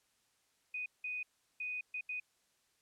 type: tone bursts at uneven times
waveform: sine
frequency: 2489 Hz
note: D#7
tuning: in tune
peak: -37 dBFS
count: 5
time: 0.74-0.86 / 1.04-1.23 / 1.6-1.81 / 1.94-2.01 / 2.09-2.2 s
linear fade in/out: 5 ms
effects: white hiss -75 dBFS RMS until 2.81 s + low-pass 10000 Hz 12 dB/octave